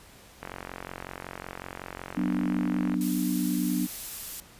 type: click train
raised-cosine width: 0.5 ms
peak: -21 dBFS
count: 115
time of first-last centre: 0.43-2.941 s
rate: 45.4 Hz
type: chord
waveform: sine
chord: B minor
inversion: second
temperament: just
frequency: 185.21 / 246.9 / 296.3 Hz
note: F#3 / B3 / D4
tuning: +2 / 0 / +15 cents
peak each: -29 dBFS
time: 2.16-3.87 s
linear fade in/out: 20 ms
type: noise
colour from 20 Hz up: blue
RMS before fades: -36 dBFS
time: 3.01-4.4 s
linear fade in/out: 0 ms
effects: pink hiss -52 dBFS RMS until 4.59 s + resampled to 32000 Hz